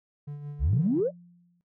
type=tone with tremolo; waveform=triangle; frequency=145.6 Hz; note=D3; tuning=15 cents flat; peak=-31 dBFS; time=0.27-1.01 s; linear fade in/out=10 ms; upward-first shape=sine; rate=5.8 Hz; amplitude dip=45%
type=exponential sweep; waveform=sine; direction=up; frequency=57.2 to 622.3 Hz; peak=-21 dBFS; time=0.59-1.11 s; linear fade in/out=50 ms
type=tone with exponential decay; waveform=sine; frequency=174.61 Hz; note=F3; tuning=in tune; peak=-26 dBFS; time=0.73-1.61 s; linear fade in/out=0 ms; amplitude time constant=190 ms
effects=noise-tail reverb RT60 0.1 s tail -17 dB re dry + tanh soft clip ceiling -15 dBFS